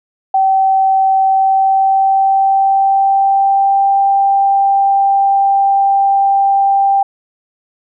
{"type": "tone with pitch glide", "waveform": "sine", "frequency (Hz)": [770, 788.9], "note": ["G5", "G5"], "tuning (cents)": [-31, 11], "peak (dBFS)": -8, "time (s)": [0.34, 7.03], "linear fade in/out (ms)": 5, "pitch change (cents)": 42, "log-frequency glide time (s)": [1.25, 3.99], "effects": []}